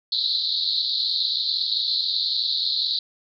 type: band-pass noise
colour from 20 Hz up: pink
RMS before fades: -24 dBFS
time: 0.12-2.99 s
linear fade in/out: 2 ms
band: 3800 to 4400 Hz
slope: 96 dB/octave
effects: none